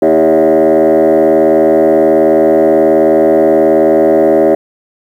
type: tone with frequency modulation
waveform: sine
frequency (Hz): 479.4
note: A#4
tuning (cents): +48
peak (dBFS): -3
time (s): 0.02-4.55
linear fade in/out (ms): 5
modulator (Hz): 78.7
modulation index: 2.4
effects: tanh soft clip ceiling -3 dBFS + 7-bit